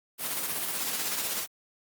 white noise with tremolo, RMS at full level -30 dBFS, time 0.18-1.47 s, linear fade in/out 50 ms, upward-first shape square, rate 16 Hz, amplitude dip 30%, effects high-pass 150 Hz 12 dB/octave + Opus 32 kbps

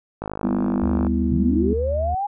click train, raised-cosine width 1 ms, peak -14 dBFS, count 45, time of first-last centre 0.22-1.068 s, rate 51.9 Hz
sine chord, E minor, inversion first, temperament just, 197.78 / 247.2 / 329.6 Hz, G3 / B3 / E4, +16 / +2 / 0 cents, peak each -23 / -22 / -27 dBFS, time 0.43-1.74 s, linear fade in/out 10 ms
triangle tone with pitch glide, 74.7 to 75.35 Hz, D2 to D2, +30 to +45 cents, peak -21 dBFS, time 0.82-2.15 s, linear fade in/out 5 ms, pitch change +15 cents, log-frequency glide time 1.21-1.92 s
sine linear sweep, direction up, 122.4 to 830.6 Hz, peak -21 dBFS, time 1.31-2.27 s, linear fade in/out 10 ms
effects none

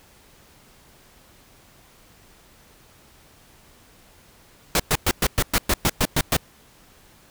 pink noise bursts, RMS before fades -19 dBFS, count 11, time 4.75-6.367 s, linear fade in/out 2 ms, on 47 ms, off 110 ms, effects pink hiss -53 dBFS RMS until 7.3 s

